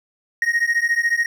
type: beating tone pair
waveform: triangle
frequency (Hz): 1864.7 / 1878.7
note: A#6 / A#6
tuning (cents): 0 / +13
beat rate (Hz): 14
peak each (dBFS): -18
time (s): 0.42-1.26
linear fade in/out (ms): 2
effects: none